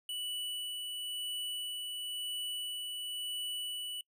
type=tone with tremolo; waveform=square; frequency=2960 Hz; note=F#7; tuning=in tune; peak=-36 dBFS; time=0.09-4.01 s; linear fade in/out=2 ms; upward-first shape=sine; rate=0.97 Hz; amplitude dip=25%; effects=noise-tail reverb RT60 0.1 s tail -25 dB re dry